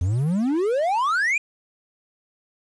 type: exponential sweep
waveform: triangle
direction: up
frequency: 83 to 2489 Hz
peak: -17 dBFS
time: 0.01-1.38 s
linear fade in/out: 5 ms
effects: resampled to 22050 Hz + 8-bit